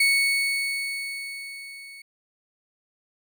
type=tone with level ramp; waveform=35% pulse; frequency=2217 Hz; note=C#7; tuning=in tune; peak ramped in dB=-15 to -40 dBFS; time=0-2.02 s; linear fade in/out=5 ms; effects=none